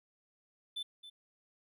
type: tone with echo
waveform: triangle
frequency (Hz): 3520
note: A7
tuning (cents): 0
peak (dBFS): -35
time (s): 0.76-0.83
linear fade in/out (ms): 10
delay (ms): 270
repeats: 1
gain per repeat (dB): -12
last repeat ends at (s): 1.1
effects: none